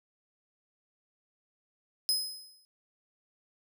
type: tone with exponential decay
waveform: sawtooth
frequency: 5070 Hz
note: D#8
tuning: 32 cents sharp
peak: -21 dBFS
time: 2.09-2.65 s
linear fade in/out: 0 ms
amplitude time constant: 120 ms
effects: none